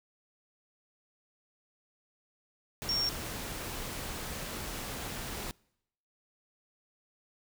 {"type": "tone in noise", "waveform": "sine", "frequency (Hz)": 5530, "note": "F8", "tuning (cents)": -18, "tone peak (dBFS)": -28, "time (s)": [2.89, 3.09], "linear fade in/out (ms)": 0, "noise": "pink", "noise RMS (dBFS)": -39, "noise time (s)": [2.82, 5.51], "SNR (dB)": 8, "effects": ["noise-tail reverb RT60 0.8 s tail -26 dB re dry"]}